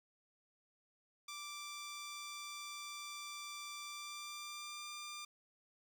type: tone with pitch glide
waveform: 10% pulse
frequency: 1174.7 to 1193.9 Hz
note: D6 to D6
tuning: 0 to +28 cents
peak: -37 dBFS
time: 1.28-5.25 s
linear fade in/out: 5 ms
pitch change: +28 cents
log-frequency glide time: 3.85-4.88 s
effects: none